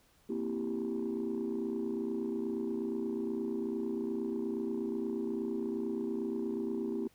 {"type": "chord", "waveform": "sine", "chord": "C dominant seventh", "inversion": "third", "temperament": "equal", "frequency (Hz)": [233.1, 261.6, 329.6, 392], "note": ["Bb3", "C4", "E4", "G4"], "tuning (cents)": [0, 0, 0, 0], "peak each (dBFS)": [-36, -39, -37, -36], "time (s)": [0.29, 7.08], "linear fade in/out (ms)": 10, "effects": ["tanh soft clip ceiling -27 dBFS", "pink hiss -67 dBFS RMS until 7.14 s"]}